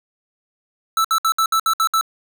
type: tone bursts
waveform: square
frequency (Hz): 1318.5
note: E6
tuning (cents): 0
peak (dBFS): -15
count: 8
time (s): 0.97-2.011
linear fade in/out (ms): 2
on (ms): 75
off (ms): 63
effects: none